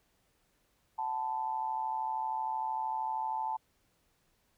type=tone with amplitude modulation; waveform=sine; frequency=880 Hz; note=A5; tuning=in tune; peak=-28 dBFS; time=0.98-3.57 s; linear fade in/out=10 ms; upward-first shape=sine; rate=133 Hz; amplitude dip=75%; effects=pink hiss -73 dBFS RMS until 4.57 s